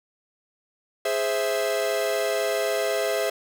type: chord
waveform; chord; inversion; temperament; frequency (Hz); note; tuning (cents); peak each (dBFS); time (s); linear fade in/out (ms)
45% pulse; Ab augmented; none; equal; 415.3 / 523.3 / 659.3; Ab4 / C5 / E5; 0 / 0 / 0; -28 / -28 / -26; 1.05-3.3; 5
effects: none